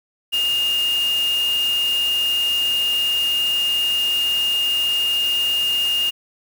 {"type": "tone in noise", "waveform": "sine", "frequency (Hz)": 2831, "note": "F7", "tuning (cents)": 23, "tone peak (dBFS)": -17, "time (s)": [0.32, 6.11], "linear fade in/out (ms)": 20, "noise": "white", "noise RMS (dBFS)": -32, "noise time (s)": [0.32, 6.11], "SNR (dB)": 12, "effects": []}